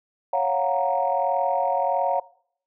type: chord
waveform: sine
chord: Gb major seventh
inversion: second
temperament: equal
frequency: 554.4 / 698.5 / 740 / 932.3 Hz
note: Db5 / F5 / Gb5 / Bb5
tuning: 0 / 0 / 0 / 0 cents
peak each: -25 dBFS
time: 0.33-2.2 s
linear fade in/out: 5 ms
effects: noise-tail reverb RT60 0.6 s tail -21 dB re dry + tanh soft clip ceiling -10 dBFS